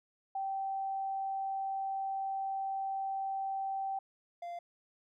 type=tone pair in turn; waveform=sine / triangle; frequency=777 / 692.4 Hz; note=G5 / F5; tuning=-16 / -15 cents; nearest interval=major second; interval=199 cents; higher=first; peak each=-33 / -37 dBFS; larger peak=first; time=0.35-3.99 / 4.42-4.59 s; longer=first; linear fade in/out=5 ms; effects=none